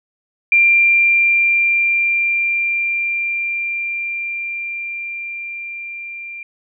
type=tone with level ramp; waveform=sine; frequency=2378 Hz; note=D7; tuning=21 cents sharp; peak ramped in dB=-8 to -28 dBFS; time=0.52-6.43 s; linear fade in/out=2 ms; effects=none